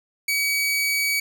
sawtooth tone, 2270 Hz, C#7, 41 cents sharp, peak -17 dBFS, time 0.28-1.2 s, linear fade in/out 5 ms, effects none

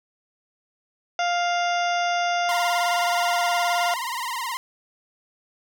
harmonic tone, 700 Hz, F5, 4 cents sharp, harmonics 1 / 2 / 3 / 4 / 5 / 7 / 8 / 9, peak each -22 / -28 / -32 / -34 / -36 / -39 / -40 / -41 dBFS, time 1.19-3.94 s, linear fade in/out 2 ms
sawtooth tone with vibrato, 987.8 Hz, B5, in tune, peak -23 dBFS, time 2.49-4.57 s, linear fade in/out 0 ms, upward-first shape sine, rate 19 Hz, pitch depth 130 cents each way
effects none

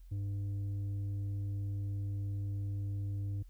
sine tone with tanh clipping, 100 Hz, G2, 35 cents sharp, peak -35 dBFS, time 0.11-3.43 s, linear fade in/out 10 ms, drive 5 dB, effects added 43 Hz sine -50 dBFS peak until 3.49 s + white hiss -75 dBFS RMS until 3.49 s

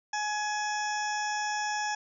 harmonic tone with a mistuned harmonic, 841 Hz, G#5, 22 cents sharp, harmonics 1 / 2 / 3 / 4 / 6 / 7 / 8, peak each -31 / -34 / -42 / -45 / -40 / -43 / -43 dBFS, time 0.13-1.95 s, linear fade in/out 5 ms, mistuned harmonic 6, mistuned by +100 cents, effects none

